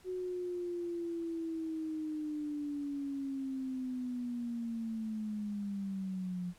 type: linear sweep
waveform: sine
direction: down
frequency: 370 to 175.6 Hz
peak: -35 dBFS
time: 0.04-6.54 s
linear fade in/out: 50 ms
effects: pink hiss -63 dBFS RMS until 6.58 s + low-pass 12000 Hz 12 dB/octave